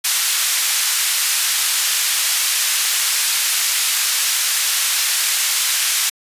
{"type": "band-pass noise", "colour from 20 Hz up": "white", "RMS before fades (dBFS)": -18, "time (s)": [0.04, 6.1], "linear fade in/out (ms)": 10, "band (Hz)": [1600, 11000], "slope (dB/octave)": 12, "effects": ["resampled to 32000 Hz"]}